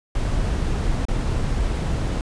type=noise with dropouts; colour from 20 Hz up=brown; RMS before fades=-22 dBFS; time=0.15-2.21 s; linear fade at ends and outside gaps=2 ms; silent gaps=1.053-1.084 s; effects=resampled to 22050 Hz